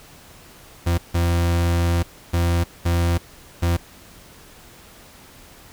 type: tone bursts at uneven times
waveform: 40% pulse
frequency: 85.7 Hz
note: F2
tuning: 32 cents flat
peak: -16 dBFS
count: 5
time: 0.86-0.98 / 1.14-2.03 / 2.33-2.64 / 2.85-3.18 / 3.62-3.77 s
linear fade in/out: 10 ms
effects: pink hiss -46 dBFS RMS until 5.72 s